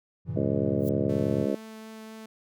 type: chord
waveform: triangle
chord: G diminished seventh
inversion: none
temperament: equal with one note detuned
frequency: 98 / 116.54 / 137.4 / 164.81 Hz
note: G2 / Bb2 / Db3 / Fb3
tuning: 0 / 0 / -15 / 0 cents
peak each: -33 dBFS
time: 0.25-1.47 s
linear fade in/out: 50 ms
type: harmonic tone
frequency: 69.3 Hz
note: C#2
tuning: in tune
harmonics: 3 / 4 / 5 / 6 / 7 / 8 / 9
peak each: -30 / -31 / -32 / -33 / -33 / -34 / -35 dBFS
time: 0.36-1.55 s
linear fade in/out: 5 ms
type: noise with exponential growth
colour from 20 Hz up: violet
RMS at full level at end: -39 dBFS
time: 0.76-0.89 s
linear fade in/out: 2 ms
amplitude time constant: 27 ms
type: tone with vibrato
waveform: sawtooth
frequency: 220 Hz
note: A3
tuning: in tune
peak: -37 dBFS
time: 1.09-2.26 s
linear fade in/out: 5 ms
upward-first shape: triangle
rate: 4 Hz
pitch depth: 8 cents each way
effects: none